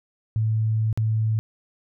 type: tone with dropouts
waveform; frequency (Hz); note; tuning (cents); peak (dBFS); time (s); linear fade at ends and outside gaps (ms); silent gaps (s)
sine; 110; A2; 0; -19; 0.36-1.39; 0; 0.928-0.975
effects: none